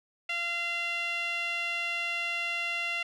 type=tone with band-pass filter; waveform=sawtooth; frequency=688 Hz; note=F5; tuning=26 cents flat; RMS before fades=-32 dBFS; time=0.29-3.03 s; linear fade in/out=5 ms; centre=2500 Hz; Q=6.2; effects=none